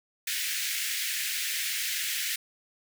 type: high-pass noise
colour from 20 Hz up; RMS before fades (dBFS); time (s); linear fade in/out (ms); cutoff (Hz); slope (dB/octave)
pink; -31; 0.27-2.36; 5; 1700; 48
effects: none